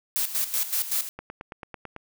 blue noise with tremolo, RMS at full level -25 dBFS, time 0.16-1.09 s, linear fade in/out 0 ms, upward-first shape square, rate 5.3 Hz, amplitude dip 70%
click train, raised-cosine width 0.5 ms, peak -22 dBFS, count 8, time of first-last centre 1.19-1.963 s, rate 9.05 Hz
effects none

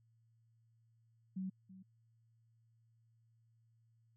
sine tone with echo, 188.6 Hz, F#3, 33 cents sharp, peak -38 dBFS, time 1.36-1.5 s, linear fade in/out 10 ms, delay 330 ms, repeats 1, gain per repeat -15 dB, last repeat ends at 1.83 s, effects added 114 Hz sine -69 dBFS peak until 4.16 s

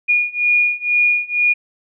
sine beating tone pair, 2438 / 2440.1 Hz, D#7 / D#7, -36 / -34 cents, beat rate 2.1 Hz, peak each -17 / -16 dBFS, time 0.08-1.54 s, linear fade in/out 20 ms, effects none

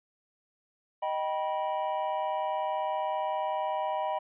triangle chord, Eb augmented, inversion none, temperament just, 622.3 / 777.8 / 972.3 Hz, Eb5 / G5 / B5, 0 / -14 / -27 cents, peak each -31 dBFS, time 1.02-4.19 s, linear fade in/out 10 ms, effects resampled to 8000 Hz

